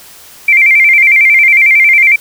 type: tone with vibrato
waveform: sine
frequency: 2217 Hz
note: C#7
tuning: in tune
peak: -3 dBFS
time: 0.48-2.16 s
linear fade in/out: 5 ms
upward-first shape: square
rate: 11 Hz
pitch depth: 87 cents each way
effects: white hiss -36 dBFS RMS until 2.2 s